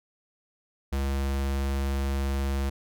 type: tone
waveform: square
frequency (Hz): 68.5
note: C#2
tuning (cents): -20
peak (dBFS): -26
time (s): 0.92-2.7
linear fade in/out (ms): 10
effects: none